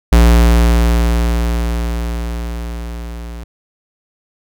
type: tone with level ramp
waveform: square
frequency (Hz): 58.27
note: A#1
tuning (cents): 0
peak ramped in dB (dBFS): -5 to -27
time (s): 0.12-3.44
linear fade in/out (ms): 5
effects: none